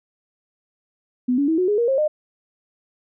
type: tone with pitch steps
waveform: sine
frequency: 249.8 / 283.6 / 322.1 / 365.7 / 415.3 / 471.6 / 535.5 / 608 Hz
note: B3 / C#4 / E4 / F#4 / G#4 / A#4 / C5 / D#5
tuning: +20 / +40 / -40 / -20 / 0 / +20 / +40 / -40 cents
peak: -16 dBFS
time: 1.28-2.08 s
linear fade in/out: 10 ms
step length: 100 ms
effects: none